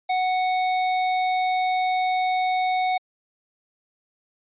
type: tone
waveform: square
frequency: 740 Hz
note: F#5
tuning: in tune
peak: -21 dBFS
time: 0.09-2.98 s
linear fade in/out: 10 ms
effects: resampled to 8000 Hz